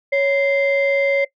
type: tone pair together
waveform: sine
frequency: 554.4 / 2085 Hz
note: C#5 / C7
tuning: 0 / -7 cents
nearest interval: octave + major seventh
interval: 2293 cents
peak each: -14 / -19 dBFS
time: 0.12-1.25 s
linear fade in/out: 10 ms
effects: noise-tail reverb RT60 0.1 s tail -19 dB re dry + tanh soft clip ceiling -10 dBFS